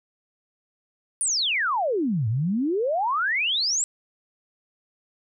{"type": "exponential two-way sweep", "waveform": "sine", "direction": "down then up", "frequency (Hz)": [9770, 103.83, 7920], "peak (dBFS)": -21, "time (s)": [1.21, 3.84], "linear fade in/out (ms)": 0, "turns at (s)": 2.28, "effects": []}